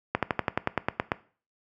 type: slowing click train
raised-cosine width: 0.5 ms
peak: -8 dBFS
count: 11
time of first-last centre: 0.15-1.118 s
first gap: 77 ms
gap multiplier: 1.05
effects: noise-tail reverb RT60 0.4 s tail -18 dB re dry + high-pass 80 Hz 12 dB/octave